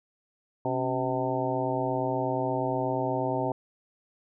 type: harmonic tone with a mistuned harmonic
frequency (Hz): 128.4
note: C3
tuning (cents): -32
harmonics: 1 / 2 / 3 / 4 / 5 / 6 / 7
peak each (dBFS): -34 / -33 / -33 / -34 / -32 / -35 / -33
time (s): 0.65-3.52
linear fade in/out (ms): 2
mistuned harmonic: 2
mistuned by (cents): +110
effects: none